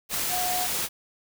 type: tone in noise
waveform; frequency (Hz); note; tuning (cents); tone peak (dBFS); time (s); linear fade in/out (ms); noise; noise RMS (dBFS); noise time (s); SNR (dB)
sine; 724; F#5; -38; -28; 0.29-0.68; 50; white; -28; 0.09-0.89; -3
effects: none